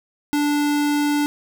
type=tone; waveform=square; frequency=292.6 Hz; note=D4; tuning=6 cents flat; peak=-18 dBFS; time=0.33-1.26 s; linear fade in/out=0 ms; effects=none